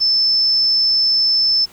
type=tone; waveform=sine; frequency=5274 Hz; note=E8; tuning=in tune; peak=-12 dBFS; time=0-1.66 s; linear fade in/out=20 ms; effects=pink hiss -45 dBFS RMS until 1.72 s